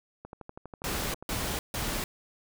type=click train; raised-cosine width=1 ms; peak=-28 dBFS; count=13; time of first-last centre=0.25-1.226 s; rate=12.3 Hz
type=noise bursts; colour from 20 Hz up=pink; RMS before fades=-32 dBFS; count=3; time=0.84-2.04 s; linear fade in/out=2 ms; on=300 ms; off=150 ms
effects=none